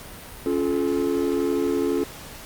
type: chord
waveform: triangle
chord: Db augmented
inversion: none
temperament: equal with one note detuned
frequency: 277.2 / 349.2 / 430.7 Hz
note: Db4 / F4 / A4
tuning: 0 / 0 / -37 cents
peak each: -23 dBFS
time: 0.46-2.04 s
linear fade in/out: 2 ms
effects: pink hiss -40 dBFS RMS until 2.45 s + Opus 48 kbps